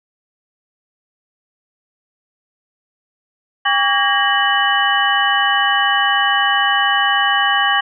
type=tone cluster; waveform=sine; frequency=803 / 1140 / 1632 / 1872 / 2973 Hz; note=G5 / C#6 / G#6 / A#6 / F#7; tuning=+41 / +48 / -31 / +7 / +8 cents; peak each=-19 dBFS; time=3.65-7.81 s; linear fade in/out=10 ms; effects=none